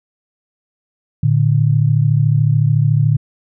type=tone pair together; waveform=sine; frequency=113.8 / 147.6 Hz; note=A#2 / D3; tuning=-41 / +9 cents; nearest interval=perfect fourth; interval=450 cents; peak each=-13 dBFS; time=1.23-3.17 s; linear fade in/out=5 ms; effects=none